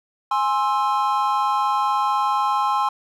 triangle chord, Ab augmented, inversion none, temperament equal with one note detuned, 830.6 / 1055 / 1318.5 Hz, Ab5 / C6 / E6, 0 / +14 / 0 cents, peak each -20 / -19 / -24 dBFS, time 0.31-2.89 s, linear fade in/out 5 ms, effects none

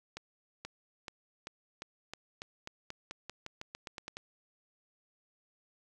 accelerating click train, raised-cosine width 0.2 ms, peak -24 dBFS, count 18, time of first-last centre 0.17-4.169 s, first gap 480 ms, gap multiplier 0.9, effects none

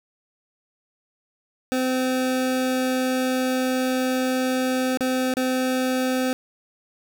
25% pulse tone with dropouts, 257.2 Hz, C4, 30 cents flat, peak -17 dBFS, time 1.72-6.33 s, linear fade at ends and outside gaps 0 ms, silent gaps 4.973-5.007 / 5.339-5.369 s, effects none

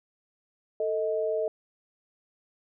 sine tone pair together, 443.8 / 629.2 Hz, A4 / D#5, +15 / +19 cents, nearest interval tritone, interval 604 cents, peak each -28 dBFS, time 0.8-1.48 s, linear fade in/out 2 ms, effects none

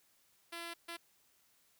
5% pulse tone bursts at uneven times, 338.6 Hz, E4, 46 cents sharp, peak -31 dBFS, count 2, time 0.52-0.74 / 0.88-0.97 s, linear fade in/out 10 ms, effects white hiss -71 dBFS RMS until 1.79 s

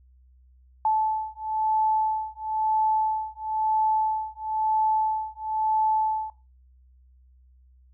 sine beating tone pair, 870 / 871 Hz, A5 / A5, -20 / -18 cents, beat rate 1 Hz, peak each -25 dBFS, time 0.85-6.3 s, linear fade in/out 2 ms, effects noise-tail reverb RT60 0.3 s tail -17 dB re dry + added 63 Hz sine -53 dBFS peak until 7.93 s

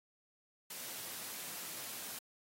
white high-pass noise, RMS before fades -45 dBFS, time 0.7-2.19 s, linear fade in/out 5 ms, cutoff 110 Hz, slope 24 dB/octave, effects AAC 48 kbps

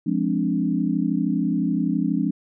sine chord, D half-diminished seventh, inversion first, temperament equal, 174.61 / 207.7 / 261.6 / 293.7 Hz, F3 / Ab3 / C4 / D4, 0 / 0 / 0 / 0 cents, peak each -25 dBFS, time 0.06-2.31 s, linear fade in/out 10 ms, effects none

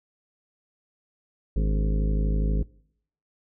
harmonic tone with a mistuned harmonic, 52.3 Hz, G#1, 13 cents sharp, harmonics 1 / 2 / 3 / 4 / 5 / 6 / 7 / 8 / 9 / 10, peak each -21 / -37 / -30 / -34 / -39 / -40 / -47 / -38 / -48 / -45 dBFS, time 1.56-2.63 s, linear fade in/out 5 ms, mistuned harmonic 6, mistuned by -100 cents, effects noise-tail reverb RT60 0.7 s tail -24 dB re dry

